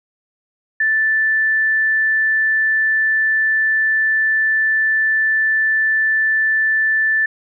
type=tone; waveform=sine; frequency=1760 Hz; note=A6; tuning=in tune; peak=-13 dBFS; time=0.8-7.26 s; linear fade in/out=5 ms; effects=none